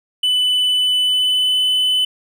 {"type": "tone with pitch glide", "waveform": "triangle", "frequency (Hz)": [2994, 3013], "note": ["F#7", "F#7"], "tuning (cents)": [20, 31], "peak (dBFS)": -12, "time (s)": [0.23, 2.05], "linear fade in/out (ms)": 5, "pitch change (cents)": 11, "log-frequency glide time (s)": [0.73, 1.59], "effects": []}